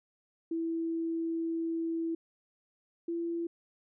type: tone pair in turn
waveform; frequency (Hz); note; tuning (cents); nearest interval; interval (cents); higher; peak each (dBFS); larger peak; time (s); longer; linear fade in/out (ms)
sine; 329.6 / 337.7; E4 / E4; 0 / +42; unison; 42; second; -30 / -31; first; 0.51-2.15 / 3.08-3.47; first; 5
effects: none